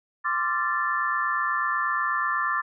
sine chord, D minor seventh, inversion third, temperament equal with one note detuned, 1046.5 / 1174.7 / 1365 / 1760 Hz, C6 / D6 / F6 / A6, 0 / 0 / -40 / 0 cents, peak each -30 / -27 / -31 / -27 dBFS, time 0.24-2.62 s, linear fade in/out 20 ms, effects none

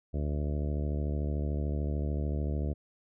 harmonic tone, 73.5 Hz, D2, 2 cents sharp, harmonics 1 / 2 / 3 / 4 / 5 / 6 / 7 / 8 / 9, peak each -30 / -36 / -40 / -42 / -44 / -46 / -47 / -48 / -49 dBFS, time 0.13-2.74 s, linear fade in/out 20 ms, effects none

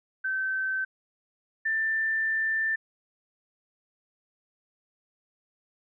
sine tone pair in turn, 1541 / 1779.2 Hz, G6 / A6, -30 / +19 cents, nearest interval major second, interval 249 cents, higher second, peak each -26 / -24 dBFS, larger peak second, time 0.24-0.85 / 1.65-2.76 s, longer second, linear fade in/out 10 ms, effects none

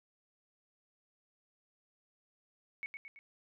sine tone with echo, 2217 Hz, C#7, in tune, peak -37 dBFS, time 2.83-2.86 s, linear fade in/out 0 ms, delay 110 ms, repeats 3, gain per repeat -5 dB, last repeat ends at 3.19 s, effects none

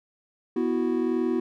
triangle chord, B suspended fourth, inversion none, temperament just, 246.9 / 329.3 / 370.4 Hz, B3 / E4 / F#4, 0 / -2 / +2 cents, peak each -25 dBFS, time 0.56-1.4 s, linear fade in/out 5 ms, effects none

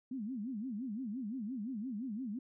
sine tone with vibrato, 233.1 Hz, A#3, in tune, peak -37 dBFS, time 0.11-2.39 s, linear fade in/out 5 ms, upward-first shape sine, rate 5.8 Hz, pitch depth 260 cents each way, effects none

